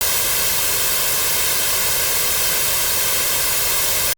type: noise with comb filter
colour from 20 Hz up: white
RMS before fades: -18 dBFS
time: 0.01-4.13 s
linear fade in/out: 0 ms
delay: 1.9 ms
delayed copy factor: +0.6
effects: Opus 48 kbps